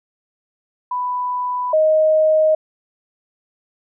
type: tone pair in turn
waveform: sine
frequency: 992 / 624.9 Hz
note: B5 / D#5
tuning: +7 / +7 cents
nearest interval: minor sixth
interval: 800 cents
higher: first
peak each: -19 / -11 dBFS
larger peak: second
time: 0.91-1.73 / 1.73-2.55 s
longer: neither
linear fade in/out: 5 ms
effects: none